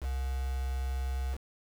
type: tone with quantisation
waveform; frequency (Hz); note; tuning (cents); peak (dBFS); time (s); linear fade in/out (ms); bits
sine; 65.41; C2; 0; -30; 0-1.38; 50; 7
effects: none